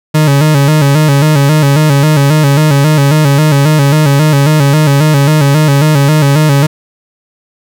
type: tone with vibrato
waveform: 40% pulse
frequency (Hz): 146.83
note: D3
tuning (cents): 0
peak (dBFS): -4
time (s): 0.14-6.67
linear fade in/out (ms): 10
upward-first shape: square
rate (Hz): 3.7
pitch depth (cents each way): 84
effects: none